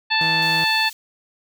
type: harmonic tone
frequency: 880 Hz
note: A5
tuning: in tune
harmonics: 1 / 2 / 3 / 4 / 5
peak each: -23 / -22 / -22 / -25 / -23 dBFS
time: 0.1-0.9 s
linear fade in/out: 20 ms
type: tone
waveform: sawtooth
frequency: 161.8 Hz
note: E3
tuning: 32 cents flat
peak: -23 dBFS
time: 0.21-0.64 s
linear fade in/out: 0 ms
type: high-pass noise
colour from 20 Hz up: pink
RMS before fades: -39 dBFS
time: 0.42-0.93 s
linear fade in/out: 2 ms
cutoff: 4700 Hz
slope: 12 dB/octave
effects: none

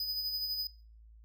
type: tone with tremolo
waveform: square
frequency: 4990 Hz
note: D#8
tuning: 4 cents sharp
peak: -32 dBFS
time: 0-0.67 s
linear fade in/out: 2 ms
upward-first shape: sine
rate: 12 Hz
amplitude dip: 45%
effects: noise-tail reverb RT60 0.4 s tail -20 dB re dry + added 55 Hz sine -53 dBFS peak until 1.24 s

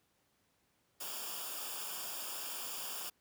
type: noise with comb filter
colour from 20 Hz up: white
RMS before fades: -42 dBFS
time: 1-3.1 s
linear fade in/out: 10 ms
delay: 0.49 ms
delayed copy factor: -0.75
effects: pink hiss -75 dBFS RMS until 3.2 s + high-pass 80 Hz 12 dB/octave

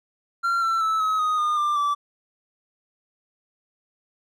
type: tone with pitch steps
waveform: triangle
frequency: 1375 / 1342 / 1309.9 / 1278.5 / 1247.8 / 1217.9 / 1188.7 / 1160.2 Hz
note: F6 / E6 / E6 / D#6 / D#6 / D#6 / D6 / D6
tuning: -27 / +31 / -11 / +47 / +5 / -37 / +21 / -21 cents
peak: -18 dBFS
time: 0.43-1.95 s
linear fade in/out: 20 ms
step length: 190 ms
effects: none

